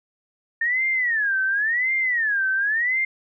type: tone with vibrato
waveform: sine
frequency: 1800 Hz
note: A6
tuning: 39 cents sharp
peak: -19 dBFS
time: 0.61-3.05 s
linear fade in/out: 5 ms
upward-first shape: sine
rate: 0.93 Hz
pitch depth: 270 cents each way
effects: none